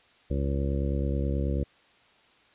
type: harmonic tone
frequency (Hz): 69.3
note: C#2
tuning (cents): 0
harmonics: 1 / 2 / 3 / 4 / 5 / 6 / 7 / 8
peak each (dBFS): -27 / -32 / -35 / -37 / -37 / -45 / -38 / -40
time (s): 0.3-1.64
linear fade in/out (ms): 10
effects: white hiss -60 dBFS RMS until 2.54 s + resampled to 8000 Hz